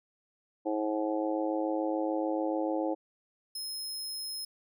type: harmonic tone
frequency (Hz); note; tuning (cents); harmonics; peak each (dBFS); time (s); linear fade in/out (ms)
106.9; A2; -49; 3 / 4 / 5 / 6 / 7 / 8; -31 / -40 / -33 / -44 / -38 / -40; 0.65-2.95; 20
type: tone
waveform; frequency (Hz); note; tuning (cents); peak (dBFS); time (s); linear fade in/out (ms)
sawtooth; 5150; E8; -41; -33; 3.55-4.45; 5
effects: none